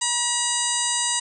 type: harmonic tone with a mistuned harmonic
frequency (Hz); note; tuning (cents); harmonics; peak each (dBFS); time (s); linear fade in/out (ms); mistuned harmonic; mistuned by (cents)
960; B5; -49; 1 / 2 / 3 / 4 / 5 / 6 / 7 / 8 / 9; -30 / -32 / -31 / -30 / -32 / -32 / -32 / -27 / -27; 0.01-1.2; 10; 6; +83
effects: none